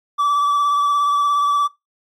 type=tone with vibrato; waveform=triangle; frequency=1156 Hz; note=D6; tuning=28 cents flat; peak=-12 dBFS; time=0.18-1.68 s; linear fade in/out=20 ms; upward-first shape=sine; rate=17 Hz; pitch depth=22 cents each way; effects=noise-tail reverb RT60 0.2 s tail -22 dB re dry + MP3 96 kbps